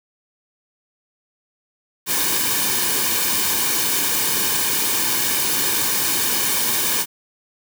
white noise with comb filter, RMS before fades -20 dBFS, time 2.06-7.06 s, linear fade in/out 50 ms, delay 1.5 ms, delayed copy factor -0.65, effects none

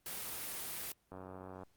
white noise, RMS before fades -42 dBFS, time 0.06-0.92 s, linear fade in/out 2 ms
click train, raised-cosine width 1 ms, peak -34 dBFS, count 49, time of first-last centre 1.12-1.634 s, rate 93.4 Hz
effects pink hiss -75 dBFS RMS until 1.76 s + Opus 32 kbps

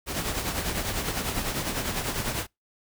pink noise with tremolo, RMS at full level -27 dBFS, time 0.06-2.47 s, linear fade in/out 50 ms, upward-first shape triangle, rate 10 Hz, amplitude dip 60%, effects noise-tail reverb RT60 0.2 s tail -26 dB re dry

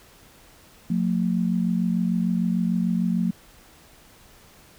sine tone pair together, 179.3 / 226 Hz, F3 / A3, +46 / +47 cents, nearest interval major third, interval 401 cents, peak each -22 / -24 dBFS, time 0.9-3.31 s, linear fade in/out 5 ms, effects pink hiss -52 dBFS RMS until 4.78 s

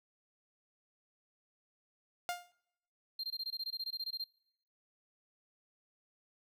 sawtooth tone with exponential decay, 706 Hz, F5, 19 cents sharp, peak -28 dBFS, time 2.29-2.52 s, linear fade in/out 0 ms, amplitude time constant 48 ms
triangle tone bursts, 4186 Hz, C8, in tune, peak -35 dBFS, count 16, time 3.19-4.241 s, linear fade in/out 5 ms, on 46 ms, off 21 ms
effects noise-tail reverb RT60 0.8 s tail -23 dB re dry

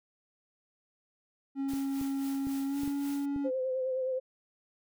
triangle tone with pitch glide, 273.5 to 281.8 Hz, C#4 to C#4, -23 to +29 cents, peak -28 dBFS, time 1.55-3.51 s, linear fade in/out 50 ms, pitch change +52 cents, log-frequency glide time 2.67-2.77 s
white noise with tremolo, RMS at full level -47 dBFS, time 1.68-3.26 s, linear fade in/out 10 ms, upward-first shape sine, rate 3.7 Hz, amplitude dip 60%
clicks, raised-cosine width 3 ms, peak -29 dBFS, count 6, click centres 1.736 / 2.013 / 2.47 / 2.834 / 2.877 / 3.362 s
sine tone with vibrato, 518 Hz, C5, 17 cents flat, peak -29 dBFS, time 3.44-4.2 s, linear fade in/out 20 ms, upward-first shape sine, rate 9.6 Hz, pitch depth 29 cents each way
effects none

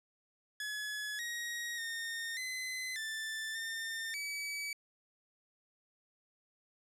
sawtooth tone with pitch steps, 1699 / 1889 / 1834 / 2035 / 1767 / 1807 / 2287 Hz, G#6 / A#6 / A#6 / C7 / A6 / A6 / D7, +39 / +22 / -29 / -49 / +7 / +46 / -47 cents, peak -34 dBFS, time 0.6-4.73 s, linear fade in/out 2 ms, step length 590 ms, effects low-pass 12000 Hz 12 dB/octave

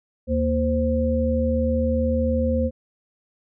sine tone cluster, 78 / 234.1 / 521 Hz, D#2 / A#3 / C5, +5 / +8 / -7 cents, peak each -23 dBFS, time 0.27-2.71 s, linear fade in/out 50 ms, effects none

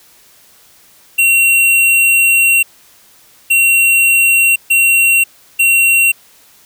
square tone bursts at uneven times, 2739 Hz, F7, 34 cents flat, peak -8 dBFS, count 4, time 1.18-2.63 / 3.5-4.56 / 4.7-5.24 / 5.59-6.12 s, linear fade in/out 10 ms, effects white hiss -46 dBFS RMS until 6.65 s

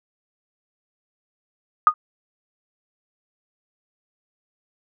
sine tone with exponential decay, 1232 Hz, D#6, 17 cents flat, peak -4 dBFS, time 1.87-1.94 s, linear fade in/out 1 ms, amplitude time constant 15 ms, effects none

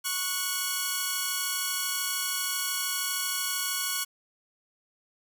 5% pulse tone pair together, 1108.7 / 1467.3 Hz, C#6 / F#6, 0 / -15 cents, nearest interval perfect fourth, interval 485 cents, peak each -19 dBFS, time 0.04-4.05 s, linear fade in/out 20 ms, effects none

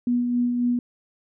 sine tone with tremolo, 243.2 Hz, B3, 26 cents flat, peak -18 dBFS, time 0.07-0.79 s, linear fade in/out 2 ms, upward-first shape sine, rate 3.7 Hz, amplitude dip 35%, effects none

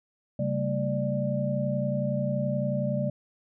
sine tone cluster, 135.4 / 194.2 / 225.5 / 591 Hz, C#3 / G3 / A3 / D5, -40 / -16 / +43 / +11 cents, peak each -29 / -31 / -33 / -30 dBFS, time 0.39-3.1 s, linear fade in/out 5 ms, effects none

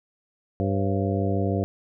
harmonic tone with a mistuned harmonic, 98 Hz, G2, in tune, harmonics 1 / 2 / 3 / 4 / 5 / 6 / 7, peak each -25 / -28 / -30 / -31 / -32 / -33 / -33 dBFS, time 0.6-1.64 s, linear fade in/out 0 ms, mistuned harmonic 6, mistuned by -96 cents, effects none

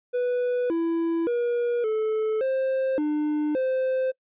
triangle tone with pitch steps, 492.9 / 332.5 / 478.9 / 435.2 / 528 / 300.4 / 520 Hz, B4 / E4 / A#4 / A4 / C5 / D4 / C5, -3 / +15 / +47 / -19 / +16 / +39 / -11 cents, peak -20 dBFS, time 0.13-4.12 s, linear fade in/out 20 ms, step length 570 ms, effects noise-tail reverb RT60 0.1 s tail -25 dB re dry + resampled to 8000 Hz

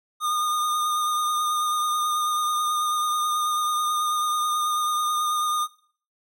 square tone with vibrato, 1221 Hz, D#6, 33 cents flat, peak -23 dBFS, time 0.2-5.68 s, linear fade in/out 50 ms, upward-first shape triangle, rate 9.2 Hz, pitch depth 22 cents each way, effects noise-tail reverb RT60 0.5 s tail -20 dB re dry

